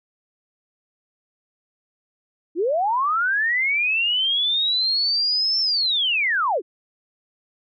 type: linear two-way sweep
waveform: sine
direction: up then down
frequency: 300.8 to 5390 to 300.8 Hz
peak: -18 dBFS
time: 2.55-6.62 s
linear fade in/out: 50 ms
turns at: 5.6 s
effects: none